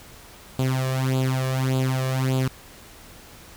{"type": "tone with flanger", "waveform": "sawtooth", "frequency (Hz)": 130.81, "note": "C3", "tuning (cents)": 0, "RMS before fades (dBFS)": -23, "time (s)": [0.59, 2.48], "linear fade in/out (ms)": 2, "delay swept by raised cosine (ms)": [0.26, 1.76], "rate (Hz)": 1.7, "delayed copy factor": 0.75, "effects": ["pink hiss -46 dBFS RMS until 3.56 s"]}